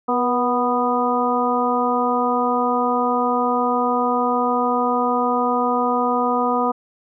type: harmonic tone with a mistuned harmonic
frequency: 246.7 Hz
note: B3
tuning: 2 cents flat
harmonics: 1 / 2 / 3 / 4 / 5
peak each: -23 / -23 / -23 / -23 / -23 dBFS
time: 0.08-6.72 s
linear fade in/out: 10 ms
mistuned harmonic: 2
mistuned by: -28 cents
effects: none